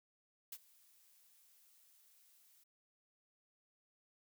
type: noise with ADSR envelope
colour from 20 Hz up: blue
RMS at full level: -45 dBFS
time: 0.52-2.64 s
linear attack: 5 ms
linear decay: 50 ms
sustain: -23 dB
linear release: 10 ms
effects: none